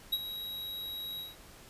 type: tone with ADSR envelope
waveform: square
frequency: 3837 Hz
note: A#7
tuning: 49 cents sharp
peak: -26 dBFS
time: 0.12-1.36 s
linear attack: 12 ms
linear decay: 42 ms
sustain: -12 dB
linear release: 170 ms
effects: pink hiss -54 dBFS RMS until 1.69 s + resampled to 32000 Hz